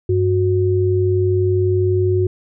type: tone pair together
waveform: sine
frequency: 98 / 366 Hz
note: G2 / F#4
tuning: 0 / -19 cents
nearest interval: octave + major seventh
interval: 2281 cents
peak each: -16 / -16 dBFS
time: 0.09-2.27 s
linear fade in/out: 5 ms
effects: none